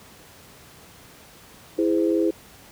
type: chord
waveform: sine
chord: E augmented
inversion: none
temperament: just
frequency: 329.6 / 412 / 515 Hz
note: E4 / G#4 / B#4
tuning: 0 / -14 / -28 cents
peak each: -20 / -24 / -26 dBFS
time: 1.78-2.31 s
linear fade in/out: 10 ms
effects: pink hiss -48 dBFS RMS until 2.71 s + high-pass 60 Hz 12 dB/octave